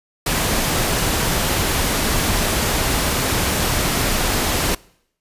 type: noise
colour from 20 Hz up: pink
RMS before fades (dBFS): -19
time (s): 0.26-4.75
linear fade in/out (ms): 5
effects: noise-tail reverb RT60 0.7 s tail -24 dB re dry + resampled to 32000 Hz